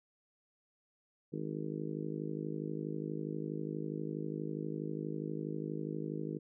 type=harmonic tone; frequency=52.3 Hz; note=G#1; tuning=13 cents sharp; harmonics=3 / 4 / 5 / 6 / 7 / 8 / 9; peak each=-41 / -44 / -47 / -42 / -46 / -45 / -48 dBFS; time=1.32-6.39 s; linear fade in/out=20 ms; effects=none